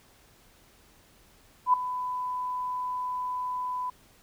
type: tone with ADSR envelope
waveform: sine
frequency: 1000 Hz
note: B5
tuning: 21 cents sharp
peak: -15 dBFS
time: 1.66-3.9 s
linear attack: 76 ms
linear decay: 4 ms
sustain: -14 dB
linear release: 5 ms
effects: pink hiss -59 dBFS RMS until 4.22 s